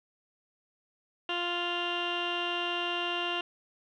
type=tone with low-pass filter; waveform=15% pulse; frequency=349.2 Hz; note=F4; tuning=in tune; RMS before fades=-32 dBFS; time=1.29-3.41 s; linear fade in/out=2 ms; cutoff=2800 Hz; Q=9.6; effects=none